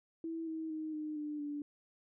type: tone with pitch steps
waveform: sine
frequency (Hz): 327.5 / 320 / 312.7 / 305.6 / 298.6 / 291.8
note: E4 / D#4 / D#4 / D#4 / D4 / D4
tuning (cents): -11 / +49 / +9 / -31 / +29 / -11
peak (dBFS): -37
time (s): 0.24-1.62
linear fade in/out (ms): 2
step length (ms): 230
effects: none